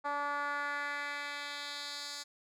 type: tone with band-pass filter sweep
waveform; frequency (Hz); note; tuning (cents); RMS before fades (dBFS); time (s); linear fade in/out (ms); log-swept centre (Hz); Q
10% pulse; 288.3; D4; -32; -38; 0.04-2.24; 20; 970 to 5500; 1.8
effects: none